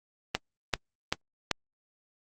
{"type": "click train", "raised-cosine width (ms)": 0.2, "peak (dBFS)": -7, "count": 4, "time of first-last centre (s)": [0.35, 1.513], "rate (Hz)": 2.58, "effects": ["Opus 32 kbps"]}